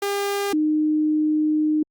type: tone pair in turn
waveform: sawtooth / sine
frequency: 402 / 306.5 Hz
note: G4 / D#4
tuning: +44 / -26 cents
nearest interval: perfect fourth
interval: 470 cents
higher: first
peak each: -18 / -17 dBFS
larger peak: second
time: 0.02-0.53 / 0.53-1.83 s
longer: second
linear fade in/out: 5 ms
effects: Opus 48 kbps